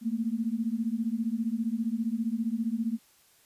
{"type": "beating tone pair", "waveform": "sine", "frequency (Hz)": [220, 235], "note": ["A3", "A#3"], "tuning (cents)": [0, 14], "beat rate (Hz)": 15, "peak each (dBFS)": -30, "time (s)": [0.01, 2.99], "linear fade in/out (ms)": 50, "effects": ["white hiss -62 dBFS RMS until 3.45 s", "resampled to 32000 Hz"]}